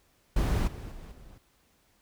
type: noise with level steps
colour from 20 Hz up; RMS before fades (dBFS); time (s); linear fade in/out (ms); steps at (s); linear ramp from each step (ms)
brown; -26 / -40 / -44 / -50; 0.36-1.38; 5; 0.67 / 0.91 / 1.11; 10
effects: pink hiss -67 dBFS RMS until 2.01 s